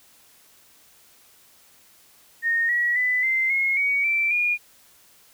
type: tone with pitch steps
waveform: sine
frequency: 1847 / 1921 / 1997.9 / 2078 / 2161 / 2248 / 2338 / 2432 Hz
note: A#6 / B6 / B6 / C7 / C#7 / C#7 / D7 / D#7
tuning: -16 / -48 / +19 / -12 / -45 / +24 / -8 / -40 cents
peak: -19 dBFS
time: 2.42-4.58 s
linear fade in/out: 50 ms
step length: 270 ms
effects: white hiss -55 dBFS RMS until 5.33 s